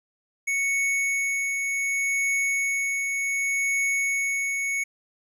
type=tone with tremolo; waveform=square; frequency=2217 Hz; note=C#7; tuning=in tune; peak=-22 dBFS; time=0.47-4.84 s; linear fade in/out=10 ms; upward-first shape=triangle; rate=0.67 Hz; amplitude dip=35%; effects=low-pass 12000 Hz 12 dB/octave + 10-bit